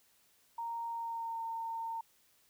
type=tone with pitch glide; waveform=sine; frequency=928 to 911.5 Hz; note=A#5 to A#5; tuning=-8 to -39 cents; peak=-36 dBFS; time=0.58-2.01 s; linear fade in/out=5 ms; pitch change=-31 cents; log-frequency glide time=0.89-1.42 s; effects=white hiss -69 dBFS RMS until 2.49 s